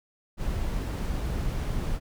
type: noise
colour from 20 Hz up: brown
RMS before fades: -29 dBFS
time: 0.37-2 s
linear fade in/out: 50 ms
effects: none